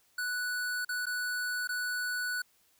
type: tone with dropouts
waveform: square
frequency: 1480 Hz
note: F#6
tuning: in tune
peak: -32 dBFS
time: 0.18-2.42 s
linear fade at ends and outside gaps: 5 ms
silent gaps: 0.849-0.89 / 1.057-1.066 / 1.674-1.69 s
effects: white hiss -68 dBFS RMS until 2.79 s